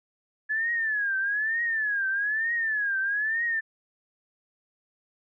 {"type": "tone with vibrato", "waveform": "sine", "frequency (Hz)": 1709, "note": "G#6", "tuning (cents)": 49, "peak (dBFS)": -24, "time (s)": [0.49, 3.61], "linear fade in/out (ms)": 20, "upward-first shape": "triangle", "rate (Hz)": 1.1, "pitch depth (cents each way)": 180, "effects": []}